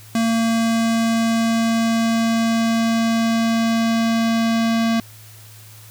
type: tone with low-pass filter sweep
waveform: square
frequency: 227.7 Hz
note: A#3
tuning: 40 cents flat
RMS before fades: -18 dBFS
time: 0.15-5 s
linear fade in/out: 2 ms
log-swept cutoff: 8400 to 5200 Hz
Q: 1.2
effects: added 108 Hz sine -42 dBFS peak until 5.9 s + white hiss -45 dBFS RMS until 5.9 s